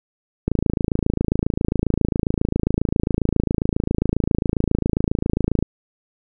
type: click train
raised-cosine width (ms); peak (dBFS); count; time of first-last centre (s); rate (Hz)
3; -5; 142; 0.48-5.626; 27.4
effects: none